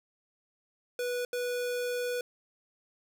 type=tone bursts at uneven times; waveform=square; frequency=490.5 Hz; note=B4; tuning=12 cents flat; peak=-31 dBFS; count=2; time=0.99-1.25 / 1.33-2.21 s; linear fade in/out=2 ms; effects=none